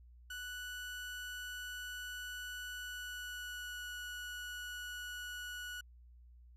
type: tone with pitch glide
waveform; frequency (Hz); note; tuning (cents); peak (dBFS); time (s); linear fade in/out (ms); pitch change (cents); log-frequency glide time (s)
30% pulse; 1480 to 1468.1; F#6 to F#6; 0 to -14; -40; 0.3-5.81; 5; -14; 2.73-3.91
effects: added 60 Hz sine -56 dBFS peak until 6.56 s + resampled to 32000 Hz